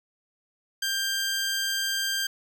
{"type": "tone", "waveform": "15% pulse", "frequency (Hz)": 1586, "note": "G6", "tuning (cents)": 20, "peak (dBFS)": -19, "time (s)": [0.82, 2.27], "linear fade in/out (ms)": 5, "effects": []}